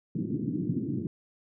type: band-pass noise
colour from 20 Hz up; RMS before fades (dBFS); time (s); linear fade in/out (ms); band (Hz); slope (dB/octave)
white; -31; 0.15-1.07; 2; 110 to 330; 48
effects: none